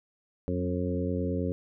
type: harmonic tone with a mistuned harmonic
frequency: 89.6 Hz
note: F2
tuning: 45 cents sharp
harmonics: 1 / 2 / 3 / 4 / 5 / 6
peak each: -32 / -33 / -33 / -38 / -35 / -37 dBFS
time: 0.48-1.52 s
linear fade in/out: 0 ms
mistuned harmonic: 2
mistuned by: +30 cents
effects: none